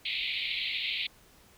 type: band-pass noise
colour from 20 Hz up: pink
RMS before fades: -33 dBFS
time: 0.05-1.07 s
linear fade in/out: 5 ms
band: 2100 to 4200 Hz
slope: 96 dB/octave
effects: pink hiss -59 dBFS RMS until 1.57 s